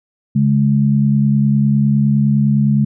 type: tone pair together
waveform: sine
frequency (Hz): 140.16 / 210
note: C#3 / G#3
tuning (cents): +19 / +19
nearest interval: perfect fifth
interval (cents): 700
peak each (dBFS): -13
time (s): 0.35-2.85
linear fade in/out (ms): 10
effects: none